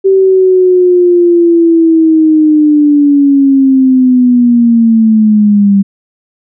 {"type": "linear sweep", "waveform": "sine", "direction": "down", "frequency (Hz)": [387.6, 196], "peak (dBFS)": -3, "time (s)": [0.04, 5.83], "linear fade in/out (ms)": 20, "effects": []}